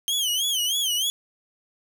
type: tone with vibrato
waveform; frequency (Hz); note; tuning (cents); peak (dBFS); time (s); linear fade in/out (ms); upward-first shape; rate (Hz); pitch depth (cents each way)
sawtooth; 3136; G7; 0; -19; 0.08-1.1; 0; sine; 3.2; 140
effects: none